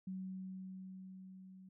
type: tone with level ramp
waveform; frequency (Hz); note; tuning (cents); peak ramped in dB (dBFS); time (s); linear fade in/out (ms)
sine; 188; F#3; +28; -40 to -54; 0.07-1.69; 5
effects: none

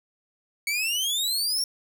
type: exponential sweep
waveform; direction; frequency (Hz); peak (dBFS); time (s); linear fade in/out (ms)
sawtooth; up; 2227 to 5588; -21; 0.67-1.64; 2
effects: none

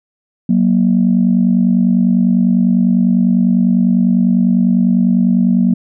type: tone pair together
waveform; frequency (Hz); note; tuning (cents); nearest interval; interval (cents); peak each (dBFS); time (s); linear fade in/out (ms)
sine; 185 / 235; F#3 / A#3; 0 / +14; major third; 414; -11; 0.49-5.74; 5
effects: tanh soft clip ceiling -2 dBFS

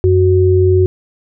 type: tone pair together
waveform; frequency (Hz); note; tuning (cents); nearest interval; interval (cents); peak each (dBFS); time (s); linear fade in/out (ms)
sine; 92.31 / 370; F#2 / F#4; -4 / 0; 2 octaves; 2404; -10 / -10; 0.04-0.86; 0
effects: none

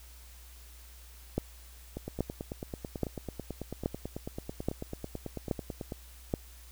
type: two click trains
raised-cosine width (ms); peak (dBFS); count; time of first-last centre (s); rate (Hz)
2; -23 / -15; 37 / 7; 1.97-5.922 / 1.38-6.339; 9.11 / 1.21
effects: added 60 Hz sine -50 dBFS peak until 6.71 s + white hiss -56 dBFS RMS until 6.71 s

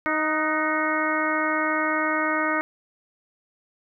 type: harmonic tone with a mistuned harmonic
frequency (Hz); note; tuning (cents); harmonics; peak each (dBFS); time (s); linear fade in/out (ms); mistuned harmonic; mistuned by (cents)
311.5; D#4; +2; 1 / 2 / 3 / 4 / 5 / 6 / 7; -28 / -29 / -31 / -27 / -29 / -29 / -31; 0.06-2.61; 0; 5; -56
effects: none

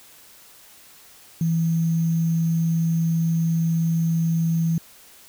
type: tone with sample-and-hold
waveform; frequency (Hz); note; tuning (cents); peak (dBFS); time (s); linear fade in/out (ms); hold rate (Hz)
sine; 164.81; E3; 0; -18; 1.41-4.78; 2; 6300
effects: white hiss -49 dBFS RMS until 5.28 s

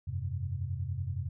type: chord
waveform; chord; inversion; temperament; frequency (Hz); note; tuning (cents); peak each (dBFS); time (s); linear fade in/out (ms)
sine; F suspended second; none; equal; 87.31 / 98 / 130.81; F2 / G2 / C3; 0 / 0 / 0; -36 / -36 / -37; 0.07-1.29; 10
effects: none

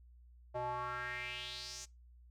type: tone with band-pass filter sweep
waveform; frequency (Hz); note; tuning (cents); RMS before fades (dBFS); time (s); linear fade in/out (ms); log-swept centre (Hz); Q
square; 123.47; B2; 0; -42; 0.54-1.86; 20; 680 to 6800; 4
effects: noise-tail reverb RT60 0.2 s tail -21 dB re dry + added 60 Hz sine -57 dBFS peak until 2.3 s

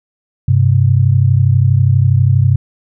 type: tone pair together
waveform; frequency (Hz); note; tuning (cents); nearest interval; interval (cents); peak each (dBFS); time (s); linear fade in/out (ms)
sine; 98.6 / 130.93; G2 / C3; +11 / +2; perfect fourth; 491; -10; 0.48-2.56; 5
effects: none

